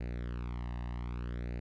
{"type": "tone with flanger", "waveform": "sawtooth", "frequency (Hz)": 60, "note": "B1", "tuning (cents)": -49, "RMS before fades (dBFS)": -38, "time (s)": [0, 1.6], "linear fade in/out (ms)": 10, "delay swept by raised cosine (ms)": [0.45, 1.07], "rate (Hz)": 0.63, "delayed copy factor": 0.7, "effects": ["low-pass 3000 Hz 12 dB/octave"]}